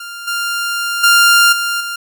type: tone with level steps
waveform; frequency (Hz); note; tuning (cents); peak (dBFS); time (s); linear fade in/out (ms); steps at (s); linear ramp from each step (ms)
sawtooth; 1396.9; F6; 0; -23 / -13 / -3 / -12 / -17; 0-1.96; 5; 0.27 / 1.03 / 1.52 / 1.8; 10
effects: none